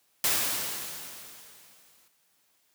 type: noise with exponential decay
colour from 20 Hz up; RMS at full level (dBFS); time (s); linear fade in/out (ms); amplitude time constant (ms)
white; -24; 0.24-2.08; 2; 400
effects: white hiss -69 dBFS RMS until 2.74 s + high-pass 100 Hz 12 dB/octave